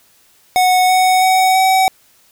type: tone with pitch steps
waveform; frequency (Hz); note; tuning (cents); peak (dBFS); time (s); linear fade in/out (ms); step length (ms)
square; 736 / 743.3 / 750.6 / 758; F#5 / F#5 / F#5 / F#5; -9 / +8 / +25 / +42; -10; 0.56-1.88; 0; 330
effects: white hiss -52 dBFS RMS until 2.31 s